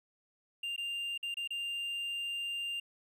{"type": "tone with dropouts", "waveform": "triangle", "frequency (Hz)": 2794, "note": "F7", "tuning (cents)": 0, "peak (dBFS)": -33, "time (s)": [0.63, 2.8], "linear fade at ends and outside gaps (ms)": 5, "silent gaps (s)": [[0.763, 0.778], [1.178, 1.228], [1.343, 1.369], [1.476, 1.505]], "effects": []}